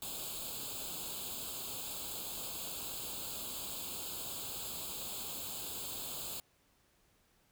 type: noise with comb filter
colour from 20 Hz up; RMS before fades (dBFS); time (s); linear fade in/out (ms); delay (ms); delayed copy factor
white; -42; 0.02-6.4; 2; 0.26; +0.95
effects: pink hiss -71 dBFS RMS until 7.51 s